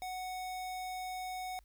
square tone, 740 Hz, F#5, in tune, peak -39 dBFS, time 0.02-1.59 s, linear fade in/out 0 ms, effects added 50 Hz sine -60 dBFS peak until 1.64 s + white hiss -75 dBFS RMS until 1.64 s

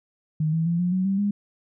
sine tone with pitch steps, 155.4 / 162.56 / 170.05 / 177.89 / 186.09 / 194.66 / 203.6 Hz, D#3 / E3 / F3 / F3 / F#3 / G3 / G#3, -2 / -24 / -46 / +32 / +10 / -12 / -34 cents, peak -20 dBFS, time 0.4-1.31 s, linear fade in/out 5 ms, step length 130 ms, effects none

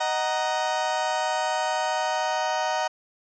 35% pulse chord, D# minor, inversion none, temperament just, 622.3 / 746.7 / 933.4 Hz, D#5 / F#5 / A#5, 0 / +16 / +2 cents, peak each -27 / -26 / -26 dBFS, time 0-2.88 s, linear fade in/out 10 ms, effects resampled to 16000 Hz

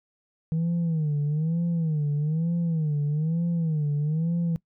sine tone with vibrato, 158 Hz, D#3, 27 cents sharp, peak -20 dBFS, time 0.52-4.56 s, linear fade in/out 0 ms, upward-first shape sine, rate 1.1 Hz, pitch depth 140 cents each way, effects noise-tail reverb RT60 0.1 s tail -22 dB re dry + tanh soft clip ceiling -21 dBFS

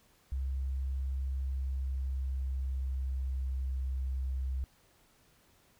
sine tone with pitch glide, 66.5 to 65.47 Hz, C2 to C2, +29 to +2 cents, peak -31 dBFS, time 0.32-4.64 s, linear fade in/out 0 ms, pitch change -27 cents, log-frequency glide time 1.29-3.49 s, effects pink hiss -66 dBFS RMS until 5.79 s

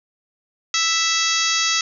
harmonic tone with a mistuned harmonic, 659.3 Hz, E5, in tune, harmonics 2 / 3 / 4 / 5 / 6 / 7 / 8 / 9 / 10, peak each -26 / -26 / -26 / -26 / -26 / -26 / -26 / -26 / -26 dBFS, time 0.74-1.81 s, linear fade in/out 2 ms, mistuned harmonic 6, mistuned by -33 cents, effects none

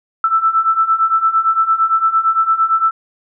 sine beating tone pair, 1318.5 / 1327.3 Hz, E6 / E6, 0 / +12 cents, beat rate 8.8 Hz, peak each -16 / -13 dBFS, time 0.24-2.91 s, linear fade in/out 2 ms, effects none

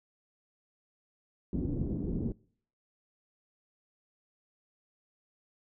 white low-pass noise, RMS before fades -33 dBFS, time 1.53-2.32 s, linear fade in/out 2 ms, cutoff 300 Hz, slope 24 dB/octave, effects noise-tail reverb RT60 0.6 s tail -25 dB re dry

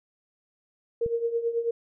sine tone with tremolo, 465.4 Hz, A#4, 3 cents flat, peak -21 dBFS, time 1.01-1.71 s, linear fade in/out 5 ms, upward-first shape triangle, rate 9.2 Hz, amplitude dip 80%
click, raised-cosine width 5 ms, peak -25 dBFS, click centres 1.062 s
effects none

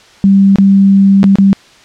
sine tone with dropouts, 196 Hz, G3, in tune, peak -3 dBFS, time 0.24-1.53 s, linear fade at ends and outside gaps 0 ms, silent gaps 0.558-0.585 / 1.231-1.241 / 1.356-1.385 s, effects white hiss -41 dBFS RMS until 1.84 s + low-pass 5000 Hz 12 dB/octave

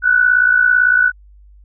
sine tone with amplitude modulation, 1483 Hz, F#6, 4 cents sharp, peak -6 dBFS, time 0.02-1.12 s, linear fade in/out 50 ms, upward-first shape sine, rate 57.9 Hz, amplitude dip 70%, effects added 50 Hz sine -41 dBFS peak until 1.64 s

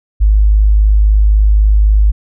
sine tone, 51.9 Hz, G#1, in tune, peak -5 dBFS, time 0.2-2.12 s, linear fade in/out 20 ms, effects none

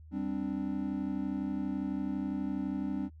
triangle chord, G suspended fourth, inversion none, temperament equal, 196 / 261.6 / 293.7 Hz, G3 / C4 / D4, 0 / 0 / 0 cents, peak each -34 dBFS, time 0.11-3.1 s, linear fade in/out 50 ms, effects added 78 Hz sine -49 dBFS peak until 3.2 s

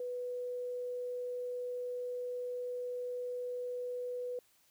sine tone, 493.9 Hz, B4, in tune, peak -36 dBFS, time 0-4.39 s, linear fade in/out 2 ms, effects white hiss -69 dBFS RMS until 4.7 s

